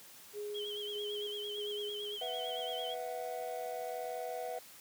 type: tone with tremolo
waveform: sine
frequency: 415.3 Hz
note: G#4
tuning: in tune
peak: -38 dBFS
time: 0.33-2.19 s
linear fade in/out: 50 ms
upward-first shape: square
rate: 1.6 Hz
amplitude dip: 30%
type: tone with vibrato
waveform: sine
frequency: 3173 Hz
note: G7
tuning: 20 cents sharp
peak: -40 dBFS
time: 0.54-2.95 s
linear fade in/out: 20 ms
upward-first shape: sine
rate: 8.9 Hz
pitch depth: 77 cents each way
type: chord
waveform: triangle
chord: B suspended fourth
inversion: none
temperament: equal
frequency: 493.9 / 659.3 / 740 Hz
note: B4 / E5 / F#5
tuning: 0 / 0 / 0 cents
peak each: -40 dBFS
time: 2.21-4.59 s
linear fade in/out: 5 ms
effects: white hiss -55 dBFS RMS until 4.8 s + high-pass 80 Hz 12 dB/octave